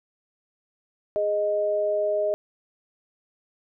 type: tone pair together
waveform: sine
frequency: 414.5 / 621.3 Hz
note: G#4 / D#5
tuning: -3 / -3 cents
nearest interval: perfect fifth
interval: 700 cents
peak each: -28 / -22 dBFS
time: 1.16-2.34 s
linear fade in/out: 0 ms
effects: none